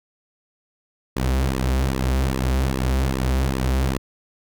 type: tone with flanger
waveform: sawtooth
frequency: 65.41 Hz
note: C2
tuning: in tune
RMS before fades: -21 dBFS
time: 1.16-3.98 s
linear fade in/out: 5 ms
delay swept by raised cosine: 1.3 to 6.9 ms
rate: 2.5 Hz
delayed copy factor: -0.85
effects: none